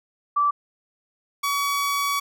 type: tone pair in turn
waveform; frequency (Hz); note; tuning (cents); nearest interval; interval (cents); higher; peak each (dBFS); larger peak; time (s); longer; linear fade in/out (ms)
sine / sawtooth; 1162 / 1132.8; D6 / C#6; -19 / +37; unison; 44; first; -17 / -18; first; 0.36-0.51 / 1.43-2.2; second; 10
effects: none